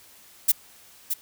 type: noise with echo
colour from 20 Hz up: violet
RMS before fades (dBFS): -17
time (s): 0.48-0.52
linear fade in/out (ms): 10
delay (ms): 620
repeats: 1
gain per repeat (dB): -8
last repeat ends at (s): 1.14
effects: white hiss -52 dBFS RMS until 1.21 s